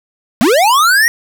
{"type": "linear sweep", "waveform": "square", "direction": "up", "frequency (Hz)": [196, 1916], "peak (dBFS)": -8, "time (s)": [0.41, 1.08], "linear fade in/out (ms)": 0, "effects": []}